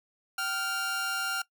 sawtooth tone pair together, 771.2 / 1396.9 Hz, G5 / F6, -28 / 0 cents, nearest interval minor seventh, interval 1028 cents, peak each -34 / -26 dBFS, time 0.38-1.42 s, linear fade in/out 5 ms, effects noise-tail reverb RT60 0.1 s tail -20 dB re dry

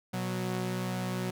sawtooth tone pair together, 122.6 / 184.49 Hz, B2 / F#3, -12 / -5 cents, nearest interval perfect fifth, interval 707 cents, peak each -31 / -29 dBFS, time 0.13-1.31 s, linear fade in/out 10 ms, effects none

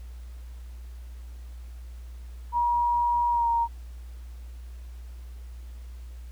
sine tone with pitch glide, 955 to 933.7 Hz, A#5 to A#5, +42 to +3 cents, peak -21 dBFS, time 2.52-3.68 s, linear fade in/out 50 ms, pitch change -39 cents, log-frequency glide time 3.3-3.48 s, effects added 60 Hz sine -38 dBFS peak until 6.31 s + pink hiss -59 dBFS RMS until 6.31 s

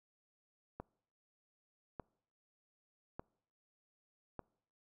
click train, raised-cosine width 1 ms, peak -29 dBFS, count 4, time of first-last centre 0.8-4.393 s, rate 0.835 Hz, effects noise-tail reverb RT60 0.7 s tail -26 dB re dry

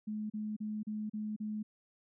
sine tone bursts, 213.2 Hz, G#3, 46 cents sharp, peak -35 dBFS, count 6, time 0.07-1.63 s, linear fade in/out 10 ms, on 230 ms, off 36 ms, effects none

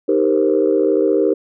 sine chord, C minor seventh, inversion first, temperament equal, 311.1 / 392 / 466.2 / 523.3 Hz, Eb4 / G4 / Bb4 / C5, 0 / 0 / 0 / 0 cents, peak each -18 / -16 / -17 / -20 dBFS, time 0.08-1.34 s, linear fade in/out 10 ms, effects tanh soft clip ceiling -3 dBFS

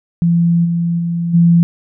sine tone with level steps, 170 Hz, F3, 46 cents flat, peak -9 / -13 / -15 / -6 dBFS, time 0.22-1.63 s, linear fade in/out 0 ms, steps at 0.64 / 0.98 / 1.33 s, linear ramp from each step 20 ms, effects none

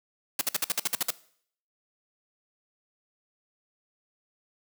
white noise bursts, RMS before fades -26 dBFS, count 10, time 0.39-1.105 s, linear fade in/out 2 ms, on 22 ms, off 55 ms, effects noise-tail reverb RT60 0.6 s tail -19 dB re dry + high-pass 150 Hz 12 dB/octave

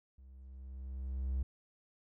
triangle tone with level ramp, 65.41 Hz, C2, in tune, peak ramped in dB -52 to -28 dBFS, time 0.18-1.43 s, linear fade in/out 5 ms, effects tanh soft clip ceiling -24 dBFS

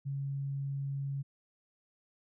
sine tone, 138.59 Hz, C#3, in tune, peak -33 dBFS, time 0.05-1.23 s, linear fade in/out 20 ms, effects none

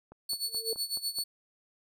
click train, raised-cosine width 1 ms, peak -35 dBFS, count 6, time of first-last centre 0.12-1.186 s, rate 4.69 Hz
sawtooth tone with tremolo, 4435 Hz, C#8, in tune, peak -26 dBFS, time 0.29-1.24 s, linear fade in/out 5 ms, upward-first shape sine, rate 8 Hz, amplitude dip 85%
sine tone with exponential growth, 451.6 Hz, A4, 45 cents sharp, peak -30 dBFS, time 0.42-0.73 s, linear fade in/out 1 ms, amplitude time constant 66 ms
effects none

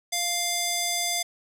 square tone with band-pass filter, 698.5 Hz, F5, in tune, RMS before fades -27 dBFS, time 0.12-1.23 s, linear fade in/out 10 ms, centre 6900 Hz, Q 0.9, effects none

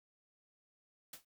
white noise with exponential decay, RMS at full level -44 dBFS, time 1.13-1.25 s, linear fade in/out 5 ms, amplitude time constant 26 ms, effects none

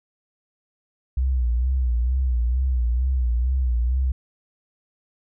sine tone with vibrato, 62.1 Hz, B1, 10 cents sharp, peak -18 dBFS, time 1.17-4.12 s, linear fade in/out 5 ms, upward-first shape sine, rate 2.2 Hz, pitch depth 97 cents each way, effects none

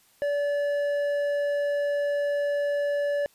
sine tone with hard clipping, 576 Hz, D5, 34 cents flat, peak -25 dBFS, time 0.22-3.26 s, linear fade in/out 0 ms, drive 6 dB, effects white hiss -61 dBFS RMS until 3.34 s + resampled to 32000 Hz

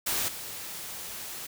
white noise with level steps, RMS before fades -29 / -39 dBFS, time 0.06-1.47 s, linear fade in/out 10 ms, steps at 0.28 s, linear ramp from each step 5 ms, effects none

